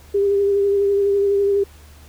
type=tone with vibrato; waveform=sine; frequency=400 Hz; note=G4; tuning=35 cents sharp; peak=-14 dBFS; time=0.14-1.64 s; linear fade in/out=10 ms; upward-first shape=sine; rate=12 Hz; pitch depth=21 cents each way; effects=added 74 Hz sine -43 dBFS peak until 2.08 s + pink hiss -49 dBFS RMS until 2.08 s